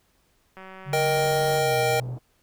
click train, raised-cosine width 0.5 ms, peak -28 dBFS, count 193, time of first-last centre 0.57-1.586 s, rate 189 Hz
sine tone with pitch glide, 143.3 to 124.75 Hz, D3 to B2, -42 to +18 cents, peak -29 dBFS, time 0.85-2.19 s, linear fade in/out 50 ms, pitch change -240 cents, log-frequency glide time 1.58-1.8 s
square chord, Eb major, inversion second, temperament equal with one note detuned, 470.2 / 622.3 / 784 Hz, Bb4 / Eb5 / G5, +15 / 0 / 0 cents, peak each -25 / -27 / -26 dBFS, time 0.93-2 s, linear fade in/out 2 ms
white low-pass noise, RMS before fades -44 dBFS, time 1.16-2.19 s, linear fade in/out 10 ms, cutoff 680 Hz, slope 24 dB/octave
effects pink hiss -66 dBFS RMS until 2.42 s

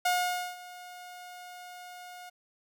sawtooth tone with ADSR envelope, 719 Hz, F#5, 50 cents flat, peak -20 dBFS, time 0.05-2.3 s, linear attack 7 ms, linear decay 500 ms, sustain -20 dB, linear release 13 ms, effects none

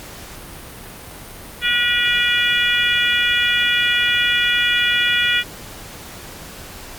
harmonic tone, 482.8 Hz, B4, 39 cents flat, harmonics 3 / 4 / 5 / 6 / 7, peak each -21 / -21 / -21 / -21 / -21 dBFS, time 1.61-5.44 s, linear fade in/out 50 ms, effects pink hiss -36 dBFS RMS until 6.98 s + Opus 48 kbps

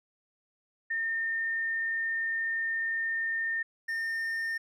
sine / triangle tone pair in turn, 1817 / 1817 Hz, A#6 / A#6, -45 / -45 cents, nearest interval unison, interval 0 cents, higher neither, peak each -28 dBFS, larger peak neither, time 0.9-3.63 / 3.88-4.58 s, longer first, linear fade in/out 10 ms, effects none

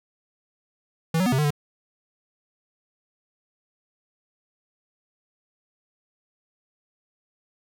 square tone with pitch steps, 162.7 / 186.9 / 246.6 / 132.3 / 150.5 / 146.1 Hz, E3 / F#3 / B3 / C3 / D3 / D3, -22 / +18 / -2 / +20 / +43 / -9 cents, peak -20 dBFS, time 1.14-1.506 s, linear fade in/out 5 ms, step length 61 ms, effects none

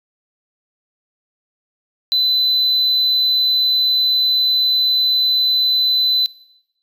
triangle tone, 4016 Hz, B7, 28 cents sharp, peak -11 dBFS, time 2.12-6.26 s, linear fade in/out 0 ms, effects noise-tail reverb RT60 0.9 s tail -23 dB re dry + tanh soft clip ceiling -8 dBFS

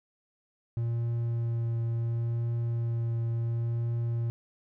triangle tone with vibrato, 116.54 Hz, A#2, in tune, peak -25 dBFS, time 0.77-4.3 s, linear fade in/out 0 ms, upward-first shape triangle, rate 0.71 Hz, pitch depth 14 cents each way, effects none

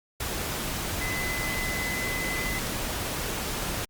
sine tone in noise, 2023 Hz, B6, 41 cents sharp, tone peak -31 dBFS, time 1.01-2.59 s, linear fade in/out 5 ms, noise pink, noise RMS -31 dBFS, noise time 0.2-3.85 s, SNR -3 dB, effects Opus 48 kbps

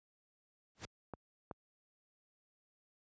pink noise with exponential growth, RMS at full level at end -40 dBFS, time 0.75-0.85 s, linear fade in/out 0 ms, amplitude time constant 20 ms
clicks, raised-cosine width 1 ms, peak -29 dBFS, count 2, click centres 1.137 / 1.512 s
effects high-pass 60 Hz 12 dB/octave + resampled to 16000 Hz

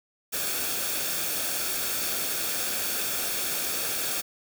white noise with comb filter, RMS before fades -29 dBFS, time 0.32-4.22 s, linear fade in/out 20 ms, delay 1 ms, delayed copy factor -0.5, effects none

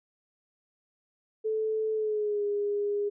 sine tone with pitch glide, 436.7 to 409.8 Hz, A4 to G#4, -13 to -23 cents, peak -26 dBFS, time 1.44-3.1 s, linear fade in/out 20 ms, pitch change -110 cents, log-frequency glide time 1.93-2.44 s, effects none

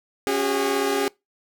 sawtooth chord, C# suspended fourth, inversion none, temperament equal with one note detuned, 277.2 / 370 / 406.3 Hz, C#4 / F#4 / G#4, 0 / 0 / -38 cents, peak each -23 / -24 / -19 dBFS, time 0.27-1.08 s, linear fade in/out 0 ms, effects noise-tail reverb RT60 0.2 s tail -24 dB re dry

